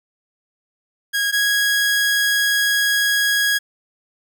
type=tone pair in turn; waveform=sawtooth; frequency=1641 / 1654.3 Hz; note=G#6 / G#6; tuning=-21 / -7 cents; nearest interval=unison; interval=14 cents; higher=second; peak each=-14 / -12 dBFS; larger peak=second; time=1.13-1.32 / 1.32-3.59 s; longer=second; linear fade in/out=20 ms; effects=none